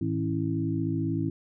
sine tone cluster, 107.4 / 160.8 / 271.2 / 327 Hz, A2 / E3 / C#4 / E4, -41 / -43 / -38 / -14 cents, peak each -31 dBFS, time 0.01-1.3 s, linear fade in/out 5 ms, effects none

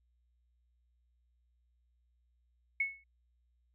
sine tone with exponential decay, 2200 Hz, C#7, 14 cents flat, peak -26 dBFS, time 2.8-3.04 s, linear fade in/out 5 ms, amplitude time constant 51 ms, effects added 60 Hz sine -70 dBFS peak until 3.74 s

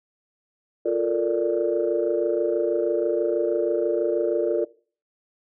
sine chord, Bb major seventh, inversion second, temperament equal, 349.2 / 440 / 466.2 / 587.3 Hz, F4 / A4 / Bb4 / D5, 0 / 0 / 0 / 0 cents, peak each -24 / -26 / -25 / -25 dBFS, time 0.85-4.65 s, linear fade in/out 10 ms, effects noise-tail reverb RT60 0.4 s tail -20 dB re dry + tanh soft clip ceiling -11 dBFS

